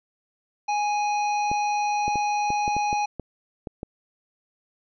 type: harmonic tone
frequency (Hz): 830.6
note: G#5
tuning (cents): 0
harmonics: 1 / 3 / 5 / 7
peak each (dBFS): -22 / -32 / -41 / -40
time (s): 0.68-3.06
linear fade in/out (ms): 10
type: clicks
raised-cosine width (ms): 2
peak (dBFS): -18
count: 10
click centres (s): 1.515 / 2.08 / 2.157 / 2.504 / 2.679 / 2.766 / 2.929 / 3.197 / 3.672 / 3.831
effects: none